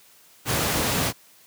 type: noise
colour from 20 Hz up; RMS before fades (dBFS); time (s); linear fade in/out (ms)
pink; -23; 0.45-1.13; 50
effects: white hiss -54 dBFS RMS until 1.46 s + high-pass 80 Hz 12 dB/octave